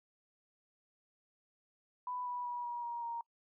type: tone with pitch steps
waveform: sine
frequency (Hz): 993 / 981 / 969.2 / 957.5 / 946 / 934.6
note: B5 / B5 / B5 / A#5 / A#5 / A#5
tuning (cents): +9 / -12 / -33 / +46 / +25 / +4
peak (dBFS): -37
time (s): 2.07-3.21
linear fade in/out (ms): 2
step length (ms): 190
effects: noise-tail reverb RT60 0.1 s tail -26 dB re dry